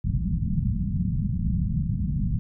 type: low-pass noise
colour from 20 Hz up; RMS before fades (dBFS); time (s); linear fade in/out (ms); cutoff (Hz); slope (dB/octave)
white; -25; 0.04-2.39; 0; 200; 48
effects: none